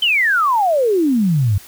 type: exponential sweep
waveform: sine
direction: down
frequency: 3136 to 92.5 Hz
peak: -12 dBFS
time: 0.02-1.58 s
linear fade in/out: 5 ms
effects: white hiss -41 dBFS RMS until 1.67 s